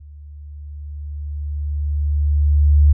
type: tone with level ramp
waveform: sine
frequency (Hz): 73.42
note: D2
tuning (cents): 0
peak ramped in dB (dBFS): -37 to -7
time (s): 0-2.93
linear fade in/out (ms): 10
effects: none